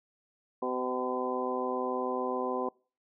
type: harmonic tone with a mistuned harmonic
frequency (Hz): 126.9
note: B2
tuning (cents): +47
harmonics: 2 / 3 / 4 / 5 / 6 / 7 / 8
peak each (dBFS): -37 / -35 / -35 / -42 / -38 / -45 / -36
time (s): 0.62-2.69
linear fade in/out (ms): 5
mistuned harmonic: 5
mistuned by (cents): -23
effects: noise-tail reverb RT60 0.4 s tail -26 dB re dry